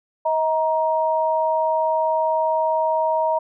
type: tone pair together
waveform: sine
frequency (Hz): 635.4 / 940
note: D#5 / A#5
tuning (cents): +36 / +14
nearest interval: perfect fifth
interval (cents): 678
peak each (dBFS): -20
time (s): 0.25-3.39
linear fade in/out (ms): 10
effects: none